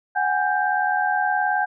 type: tone cluster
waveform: sine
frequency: 743 / 822 / 1572 Hz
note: F#5 / G#5 / G6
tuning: +7 / -18 / +4 cents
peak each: -23 dBFS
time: 0.15-1.66 s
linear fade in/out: 20 ms
effects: none